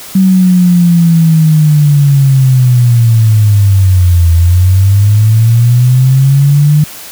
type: linear two-way sweep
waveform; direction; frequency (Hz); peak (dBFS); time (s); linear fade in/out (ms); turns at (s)
sine; down then up; 191.5 to 82.7 to 151.7; -3; 0.15-6.84; 5; 4.32
effects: white hiss -28 dBFS RMS until 7.11 s